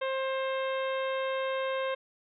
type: harmonic tone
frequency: 530 Hz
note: C5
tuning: 22 cents sharp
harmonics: 1 / 2 / 3 / 4 / 5 / 6 / 7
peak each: -30 / -36 / -40 / -42 / -44 / -46 / -47 dBFS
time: 0.01-1.95 s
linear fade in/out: 10 ms
effects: none